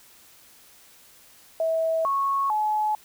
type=tone with pitch steps; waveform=sine; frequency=649 / 1102 / 853 Hz; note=E5 / C#6 / G#5; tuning=-27 / -11 / +46 cents; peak=-21 dBFS; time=1.6-2.95 s; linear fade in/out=2 ms; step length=450 ms; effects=white hiss -53 dBFS RMS until 3.04 s